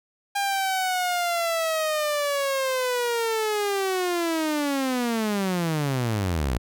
sawtooth linear sweep, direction down, 806 to 55.4 Hz, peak -19 dBFS, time 0.35-6.58 s, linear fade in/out 10 ms, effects none

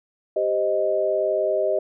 sine chord, C minor, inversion second, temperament equal, 392 / 523.3 / 622.3 Hz, G4 / C5 / Eb5, 0 / 0 / 0 cents, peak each -25 / -26 / -21 dBFS, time 0.36-1.79 s, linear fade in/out 5 ms, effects none

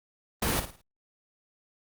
pink noise with echo, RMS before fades -27 dBFS, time 0.42-0.6 s, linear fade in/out 5 ms, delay 54 ms, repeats 4, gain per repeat -9 dB, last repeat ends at 0.816 s, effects Opus 32 kbps

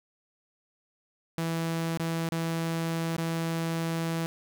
sawtooth tone with dropouts, 164.81 Hz, E3, in tune, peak -24 dBFS, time 1.38-4.26 s, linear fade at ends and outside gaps 0 ms, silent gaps 1.974-1.997 / 2.289-2.321 / 3.166-3.181 s, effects none

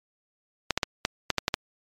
clicks, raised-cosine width 0.2 ms, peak -5 dBFS, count 8, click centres 0.707 / 0.776 / 0.832 / 1.051 / 1.303 / 1.383 / 1.481 / 1.541 s, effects MP3 96 kbps

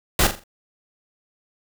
pink noise with echo, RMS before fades -17 dBFS, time 0.19-0.27 s, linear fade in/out 2 ms, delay 42 ms, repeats 4, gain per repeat -9 dB, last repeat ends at 0.438 s, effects none

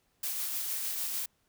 blue noise with tremolo, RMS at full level -33 dBFS, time 0.23-1.26 s, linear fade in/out 5 ms, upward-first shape triangle, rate 6.6 Hz, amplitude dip 30%, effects pink hiss -73 dBFS RMS until 1.48 s

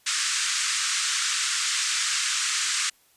white band-pass noise, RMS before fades -26 dBFS, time 0.06-2.9 s, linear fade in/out 10 ms, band 1200 to 8400 Hz, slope 48 dB/octave, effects white hiss -61 dBFS RMS until 3.16 s + resampled to 32000 Hz

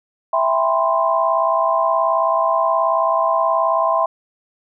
sine chord, C major seventh, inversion first, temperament equal with one note detuned, 659.3 / 795.9 / 987.8 / 1046.5 Hz, E5 / G5 / B5 / C6, 0 / +26 / 0 / 0 cents, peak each -18 / -23 / -23 / -18 dBFS, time 0.33-4.06 s, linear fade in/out 5 ms, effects none

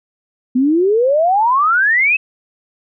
sine exponential sweep, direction up, 244.3 to 2637 Hz, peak -10 dBFS, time 0.55-2.17 s, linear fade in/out 10 ms, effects none

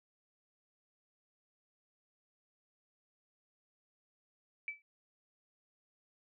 sine tone with exponential decay, 2310 Hz, D7, 29 cents flat, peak -33 dBFS, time 4.68-4.82 s, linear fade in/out 1 ms, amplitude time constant 30 ms, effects none

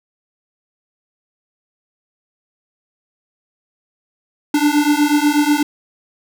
square beating tone pair, 291 / 299.2 Hz, D4 / D4, -16 / +32 cents, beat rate 8.2 Hz, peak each -16 dBFS, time 4.54-5.63 s, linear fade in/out 5 ms, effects none

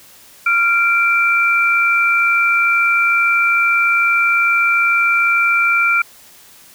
sine tone pair together, 1386.7 / 2349 Hz, F6 / D7, -13 / 0 cents, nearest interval major sixth, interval 913 cents, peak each -14 dBFS, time 0.46-6.02 s, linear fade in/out 5 ms, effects white hiss -44 dBFS RMS until 6.74 s

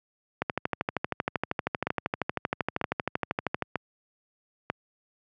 two click trains, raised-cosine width 0.5 ms, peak -12 / -11 dBFS, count 4 / 42, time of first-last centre 1.87-4.7 / 0.42-3.623 s, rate 1.06 / 12.8 Hz, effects high-pass 100 Hz 12 dB/octave

